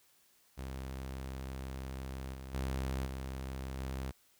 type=tone with level steps; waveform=sawtooth; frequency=66 Hz; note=C2; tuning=16 cents sharp; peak=-36 / -40 / -30 / -35 / -33 dBFS; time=0.57-4.12 s; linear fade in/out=20 ms; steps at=2.33 / 2.53 / 3.05 / 3.78 s; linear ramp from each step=20 ms; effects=white hiss -68 dBFS RMS until 4.39 s